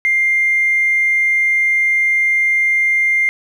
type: tone with tanh clipping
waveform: triangle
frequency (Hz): 2100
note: C7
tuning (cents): +6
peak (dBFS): -11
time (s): 0.05-3.29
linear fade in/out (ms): 0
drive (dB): 1
effects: none